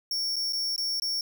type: tone with dropouts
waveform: 45% pulse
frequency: 5480 Hz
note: F8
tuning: 34 cents flat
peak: -27 dBFS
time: 0.11-1.21 s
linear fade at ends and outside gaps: 2 ms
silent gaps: 0.359-0.364 / 0.525-0.531 / 0.762-0.779 / 0.999-1.02 s
effects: none